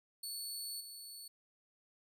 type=tone with level steps; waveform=20% pulse; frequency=4435 Hz; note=C#8; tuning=in tune; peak=-35 / -42 dBFS; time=0.23-1.28 s; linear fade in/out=5 ms; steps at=0.8 s; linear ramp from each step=10 ms; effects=none